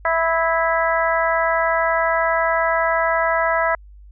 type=harmonic tone with a mistuned harmonic; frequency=329.6 Hz; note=E4; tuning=in tune; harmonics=2 / 3 / 4 / 5 / 6; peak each=-20 / -22 / -23 / -24 / -25 dBFS; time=0.05-3.75 s; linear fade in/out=2 ms; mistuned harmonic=4; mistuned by=-17 cents; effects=added 50 Hz sine -40 dBFS peak until 4.11 s